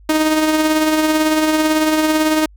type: tone with tremolo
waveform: sawtooth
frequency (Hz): 311.1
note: D#4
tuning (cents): 0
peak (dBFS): -7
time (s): 0.09-2.46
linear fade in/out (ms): 5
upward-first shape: triangle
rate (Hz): 18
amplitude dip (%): 45
effects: added 50 Hz sine -41 dBFS peak until 2.56 s